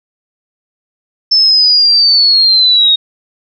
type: linear sweep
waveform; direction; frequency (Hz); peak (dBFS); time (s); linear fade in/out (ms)
sine; down; 5300 to 3729; -5; 1.31-2.96; 10
effects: none